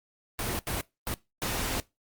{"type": "noise bursts at uneven times", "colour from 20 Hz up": "pink", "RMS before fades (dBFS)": -31, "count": 4, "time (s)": [[0.39, 0.59], [0.67, 0.81], [1.07, 1.14], [1.42, 1.8]], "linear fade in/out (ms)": 0, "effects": ["noise-tail reverb RT60 0.2 s tail -20 dB re dry", "Opus 32 kbps"]}